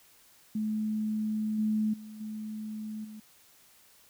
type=tone with level steps; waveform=sine; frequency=215.3 Hz; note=A3; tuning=37 cents flat; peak=-28 / -25 / -42 / -35 / -42 dBFS; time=0.55-3.2 s; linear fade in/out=5 ms; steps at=1.58 / 1.93 / 2.2 / 3.04 s; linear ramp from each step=10 ms; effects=white hiss -60 dBFS RMS until 4.09 s